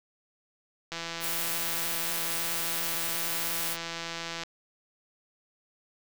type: click train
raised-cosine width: 0.2 ms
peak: -18 dBFS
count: 588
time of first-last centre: 0.92-4.435 s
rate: 167 Hz
type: noise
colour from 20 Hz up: blue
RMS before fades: -32 dBFS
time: 1.2-3.77 s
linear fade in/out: 50 ms
effects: none